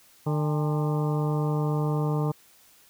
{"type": "harmonic tone with a mistuned harmonic", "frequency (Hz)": 150.3, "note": "D3", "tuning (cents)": 40, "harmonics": [1, 2, 3, 4, 5, 6, 7, 8], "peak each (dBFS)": [-24, -33, -32, -39, -38, -40, -40, -42], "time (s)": [0.26, 2.32], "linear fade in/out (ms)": 10, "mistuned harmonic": 5, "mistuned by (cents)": 99, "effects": ["white hiss -57 dBFS RMS until 2.89 s"]}